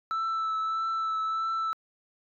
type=tone with vibrato; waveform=sine; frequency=1319 Hz; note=E6; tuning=1 cent sharp; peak=-24 dBFS; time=0.11-1.73 s; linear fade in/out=0 ms; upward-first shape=triangle; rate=1.6 Hz; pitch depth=19 cents each way; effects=tanh soft clip ceiling -26 dBFS